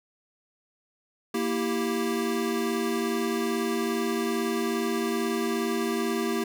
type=chord; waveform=square; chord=E diminished; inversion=second; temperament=equal; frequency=233.1 / 329.6 / 392 Hz; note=Bb3 / E4 / G4; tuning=0 / 0 / 0 cents; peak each=-30 / -32 / -30 dBFS; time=1.34-6.44 s; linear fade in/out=5 ms; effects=none